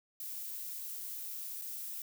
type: noise with dropouts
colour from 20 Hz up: violet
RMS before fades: -42 dBFS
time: 0.2-2.02 s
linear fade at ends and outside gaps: 2 ms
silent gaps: 1.615-1.619 s
effects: none